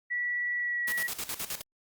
sine tone with pitch glide, 1947 to 1928 Hz, B6 to B6, -25 to -42 cents, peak -28 dBFS, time 0.1-1.08 s, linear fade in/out 20 ms, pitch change -17 cents, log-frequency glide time 0.54-0.82 s
white noise with tremolo, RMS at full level -34 dBFS, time 0.87-1.62 s, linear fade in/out 10 ms, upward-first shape square, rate 9.5 Hz, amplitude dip 75%
effects Opus 48 kbps

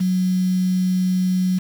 sine tone with quantisation, 184.2 Hz, F#3, 7 cents flat, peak -16 dBFS, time 0-1.59 s, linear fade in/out 10 ms, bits 6, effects none

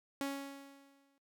sawtooth tone with exponential decay, 277.2 Hz, C#4, in tune, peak -30 dBFS, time 0.21-1.18 s, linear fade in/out 1 ms, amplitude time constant 210 ms, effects noise-tail reverb RT60 0.1 s tail -18 dB re dry

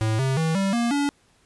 square tone with pitch steps, 110 / 133.1 / 161.05 / 194.87 / 235.8 / 285.3 Hz, A2 / C3 / E3 / G3 / A#3 / C#4, 0 / +30 / -40 / -10 / +20 / +50 cents, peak -21 dBFS, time 0.01-1.09 s, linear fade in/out 0 ms, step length 180 ms, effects pink hiss -61 dBFS RMS until 1.45 s + resampled to 24000 Hz

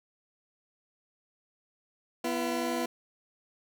20% pulse tone pair together, 245.4 / 337.6 Hz, B3 / E4, -11 / +41 cents, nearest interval tritone, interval 552 cents, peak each -27 dBFS, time 2.24-2.86 s, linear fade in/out 5 ms, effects none

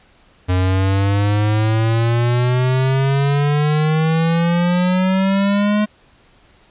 square exponential sweep, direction up, 90.5 to 212 Hz, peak -14 dBFS, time 0.48-5.86 s, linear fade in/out 20 ms, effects pink hiss -52 dBFS RMS until 6.7 s + resampled to 8000 Hz

